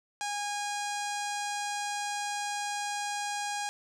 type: tone with low-pass filter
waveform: sawtooth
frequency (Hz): 820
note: G#5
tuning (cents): -22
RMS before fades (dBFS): -34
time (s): 0.21-3.69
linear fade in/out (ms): 0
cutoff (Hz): 7500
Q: 2.4
effects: none